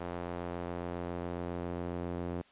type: tone with band-pass filter sweep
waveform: sawtooth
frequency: 87.31 Hz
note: F2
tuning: in tune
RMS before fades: -38 dBFS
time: 0-2.42 s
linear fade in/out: 10 ms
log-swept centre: 660 to 370 Hz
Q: 0.76
effects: white hiss -62 dBFS RMS until 2.51 s + resampled to 8000 Hz